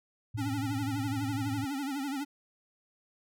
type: tone with tremolo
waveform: sine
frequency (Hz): 110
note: A2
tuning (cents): 0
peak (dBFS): -30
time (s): 0.34-1.65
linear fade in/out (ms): 10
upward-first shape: triangle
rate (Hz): 17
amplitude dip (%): 65
type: tone with vibrato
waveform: square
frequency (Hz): 277.2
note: C#4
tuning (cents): 0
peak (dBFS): -33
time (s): 0.37-2.25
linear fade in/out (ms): 20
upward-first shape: sine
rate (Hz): 12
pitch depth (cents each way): 97
effects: none